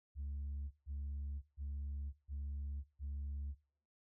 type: tone bursts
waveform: sine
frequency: 70.8 Hz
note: C#2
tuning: 37 cents sharp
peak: -38 dBFS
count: 5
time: 0.15-3.55 s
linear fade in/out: 50 ms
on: 560 ms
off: 150 ms
effects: noise-tail reverb RT60 0.5 s tail -20 dB re dry + tanh soft clip ceiling -38 dBFS